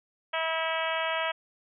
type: harmonic tone with a mistuned harmonic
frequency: 323.7 Hz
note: E4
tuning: 31 cents flat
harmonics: 2 / 3 / 4 / 5 / 6 / 7 / 8 / 9 / 10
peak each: -32 / -34 / -35 / -36 / -37 / -37 / -38 / -39 / -39 dBFS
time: 0.33-1.32 s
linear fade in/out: 10 ms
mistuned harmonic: 8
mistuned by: +15 cents
effects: none